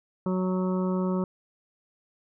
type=harmonic tone; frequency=185 Hz; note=F#3; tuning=in tune; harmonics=1 / 2 / 3 / 5 / 6 / 7; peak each=-25 / -31 / -35 / -39 / -41 / -42 dBFS; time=0.26-1.24 s; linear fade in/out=2 ms; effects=none